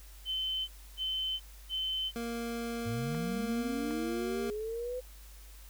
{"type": "tone bursts", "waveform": "sine", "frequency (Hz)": 3065, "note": "G7", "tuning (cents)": -40, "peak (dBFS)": -31, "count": 3, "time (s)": [0.25, 2.12], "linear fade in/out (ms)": 50, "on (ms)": 430, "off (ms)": 290}
{"type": "tone", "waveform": "25% pulse", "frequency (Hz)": 233.5, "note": "A#3", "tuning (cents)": 3, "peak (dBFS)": -31, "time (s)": [2.16, 4.5], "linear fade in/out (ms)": 0}
{"type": "linear sweep", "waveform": "sine", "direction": "up", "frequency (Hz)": [100, 510], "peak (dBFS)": -34, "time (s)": [2.85, 5.01], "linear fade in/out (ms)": 20}
{"type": "clicks", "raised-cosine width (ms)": 0.5, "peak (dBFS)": -30, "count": 2, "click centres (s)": [3.148, 3.909]}
{"effects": ["added 50 Hz sine -49 dBFS peak until 5.69 s", "white hiss -57 dBFS RMS until 5.69 s"]}